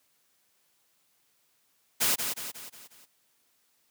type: noise with echo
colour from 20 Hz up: white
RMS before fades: -25 dBFS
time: 2-2.16 s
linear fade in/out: 20 ms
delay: 180 ms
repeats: 5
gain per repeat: -6 dB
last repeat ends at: 3.06 s
effects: white hiss -70 dBFS RMS until 3.9 s + high-pass 100 Hz 12 dB/octave